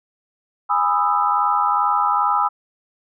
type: chord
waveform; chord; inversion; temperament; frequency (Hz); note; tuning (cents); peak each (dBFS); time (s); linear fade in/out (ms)
sine; E major seventh; first; just; 824.1 / 988.9 / 1236.1 / 1318.5; G#5 / B5 / D#6 / E6; -14 / +2 / -12 / 0; -21; 0.69-2.49; 20
effects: none